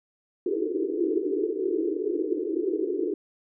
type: band-pass noise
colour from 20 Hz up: white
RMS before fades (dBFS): -27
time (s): 0.46-3.14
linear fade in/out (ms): 5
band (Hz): 300 to 440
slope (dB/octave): 96
effects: none